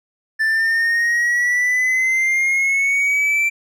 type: exponential sweep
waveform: triangle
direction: up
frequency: 1760 to 2349 Hz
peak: -13 dBFS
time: 0.39-3.5 s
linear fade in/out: 20 ms
effects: none